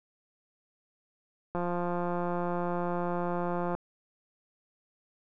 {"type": "click train", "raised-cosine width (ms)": 1, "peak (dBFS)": -19, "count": 386, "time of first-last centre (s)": [1.55, 3.75], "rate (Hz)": 175, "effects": []}